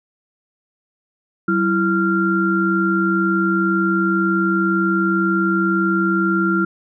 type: tone cluster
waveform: sine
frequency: 190.1 / 332.1 / 1385 Hz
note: F#3 / E4 / F6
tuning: +47 / +13 / -15 cents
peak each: -19 dBFS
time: 1.48-6.65 s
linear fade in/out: 5 ms
effects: none